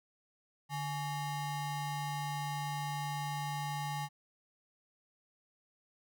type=ring-modulated tone; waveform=square; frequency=493.9 Hz; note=B4; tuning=in tune; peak=-33 dBFS; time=0.69-4.09 s; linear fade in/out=50 ms; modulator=347 Hz; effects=none